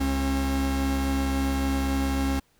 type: tone pair together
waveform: 45% pulse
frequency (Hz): 68.38 / 269.9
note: C#2 / C#4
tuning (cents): -23 / -46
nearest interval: 2 octaves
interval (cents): 2377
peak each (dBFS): -26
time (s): 0-2.4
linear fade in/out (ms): 10
effects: pink hiss -65 dBFS RMS until 2.59 s